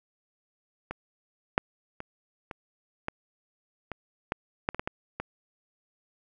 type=clicks; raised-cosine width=0.5 ms; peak=-19 / -6 / -22 / -22 / -15 / -20 / -12 / -10 / -21 / -14 / -15 / -17 dBFS; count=12; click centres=0.91 / 1.579 / 2.004 / 2.512 / 3.084 / 3.917 / 4.321 / 4.689 / 4.746 / 4.795 / 4.875 / 5.2 s; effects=none

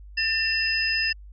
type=tone cluster; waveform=sine; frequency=1788 / 2707 / 5040 Hz; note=A6 / E7 / D#8; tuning=+27 / +45 / +21 cents; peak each=-26 dBFS; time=0.17-1.13 s; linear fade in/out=10 ms; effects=added 50 Hz sine -41 dBFS peak until 1.32 s

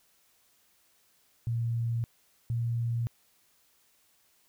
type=tone pair in turn; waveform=sine; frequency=116.54 / 117.35 Hz; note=A#2 / A#2; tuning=0 / +12 cents; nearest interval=unison; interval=12 cents; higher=second; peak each=-27 dBFS; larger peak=neither; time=1.47-2.04 / 2.5-3.07 s; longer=neither; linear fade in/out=0 ms; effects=white hiss -67 dBFS RMS until 4.48 s

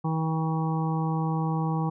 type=harmonic tone; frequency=160 Hz; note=D#3; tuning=49 cents sharp; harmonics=1 / 2 / 3 / 5 / 6 / 7; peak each=-25 / -34 / -38 / -34 / -37 / -38 dBFS; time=0.04-1.9 s; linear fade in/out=10 ms; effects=none

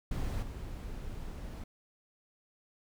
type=noise with level steps; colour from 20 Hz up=brown; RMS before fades=-34 / -41 dBFS; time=0.11-1.64 s; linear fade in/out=5 ms; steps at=0.42 s; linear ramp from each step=10 ms; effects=none

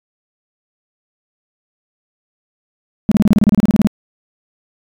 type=tone bursts; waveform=sine; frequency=207.7 Hz; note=G#3; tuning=in tune; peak=-5 dBFS; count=15; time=3.09-3.871 s; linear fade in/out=0 ms; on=25 ms; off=29 ms; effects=tanh soft clip ceiling -3 dBFS

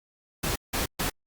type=noise bursts at uneven times; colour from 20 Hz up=pink; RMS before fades=-28 dBFS; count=3; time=0.43-0.56 / 0.73-0.86 / 0.99-1.1 s; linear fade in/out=10 ms; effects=Opus 48 kbps

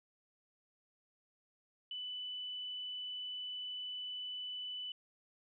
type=tone; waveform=sine; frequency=2989 Hz; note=F#7; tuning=17 cents sharp; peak=-40 dBFS; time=1.91-4.92 s; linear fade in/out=2 ms; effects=none

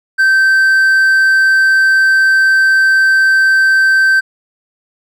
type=tone; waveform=triangle; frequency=1554 Hz; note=G6; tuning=16 cents flat; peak=-5 dBFS; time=0.18-4.21 s; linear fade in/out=20 ms; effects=none

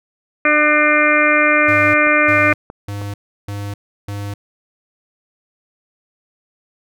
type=harmonic tone; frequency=300 Hz; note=D4; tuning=37 cents sharp; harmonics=1 / 2 / 4 / 5 / 6 / 7 / 8; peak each=-20 / -18 / -18 / -18 / -21 / -17 / -17 dBFS; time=0.45-2.53 s; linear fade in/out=2 ms
type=tone bursts; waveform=square; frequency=101.5 Hz; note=G#2; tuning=39 cents flat; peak=-24 dBFS; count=5; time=1.68-4.34 s; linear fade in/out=5 ms; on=260 ms; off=340 ms
type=click train; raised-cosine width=1 ms; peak=-18 dBFS; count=4; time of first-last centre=2.07-3.016 s; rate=3.17 Hz
effects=none

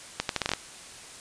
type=accelerating click train; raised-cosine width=0.2 ms; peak=-8 dBFS; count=8; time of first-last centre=0.2-0.536 s; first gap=92 ms; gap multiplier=0.77; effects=white hiss -45 dBFS RMS until 1.2 s + resampled to 22050 Hz

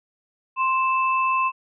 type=tone pair together; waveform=sine; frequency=1047.6 / 2637 Hz; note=C6 / E7; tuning=+2 / 0 cents; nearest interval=octave + major third; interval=1598 cents; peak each=-19 / -26 dBFS; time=0.56-1.52 s; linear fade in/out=50 ms; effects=none

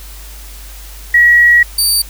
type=tone pair in turn; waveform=sine / 20% pulse; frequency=1915 / 4616 Hz; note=A#6 / D8; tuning=+46 / -31 cents; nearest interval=octave + minor third; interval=1523 cents; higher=second; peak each=-4 dBFS; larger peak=neither; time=1.14-1.63 / 1.78-2.02 s; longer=first; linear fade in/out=5 ms; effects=added 50 Hz sine -30 dBFS peak until 2.09 s + white hiss -36 dBFS RMS until 2.09 s

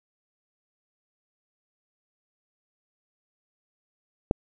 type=click; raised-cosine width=2 ms; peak=-7 dBFS; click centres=4.311 s; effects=none

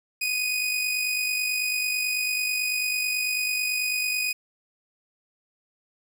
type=tone with amplitude modulation; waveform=sawtooth; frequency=2489 Hz; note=D#7; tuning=in tune; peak=-19 dBFS; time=0.21-4.33 s; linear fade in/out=10 ms; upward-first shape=sine; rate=49.1 Hz; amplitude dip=40%; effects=none

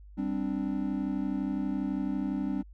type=chord; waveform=triangle; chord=G suspended fourth; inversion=none; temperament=equal; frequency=196 / 261.6 / 293.7 Hz; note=G3 / C4 / D4; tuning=0 / 0 / 0 cents; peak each=-31 dBFS; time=0.17-2.63 s; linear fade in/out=20 ms; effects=added 50 Hz sine -47 dBFS peak until 2.73 s

